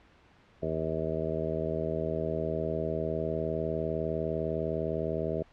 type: harmonic tone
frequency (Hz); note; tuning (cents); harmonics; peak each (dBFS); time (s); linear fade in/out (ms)
79.8; D#2; +44; 1 / 2 / 3 / 4 / 5 / 6 / 7 / 8; -40 / -36 / -40 / -40 / -35 / -37 / -39 / -35; 0.62-5.43; 10
effects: pink hiss -60 dBFS RMS until 5.52 s + low-pass 3000 Hz 12 dB/octave